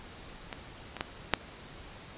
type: clicks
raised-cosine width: 0.3 ms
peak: -20 / -22 / -14 / -6 dBFS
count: 4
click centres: 0.528 / 0.967 / 1.009 / 1.337 s
effects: pink hiss -48 dBFS RMS until 2.17 s + resampled to 8000 Hz